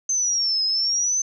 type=exponential two-way sweep; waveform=sine; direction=down then up; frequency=6272 to 5060 to 6220 Hz; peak=-19 dBFS; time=0.09-1.22 s; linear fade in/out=5 ms; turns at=0.64 s; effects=none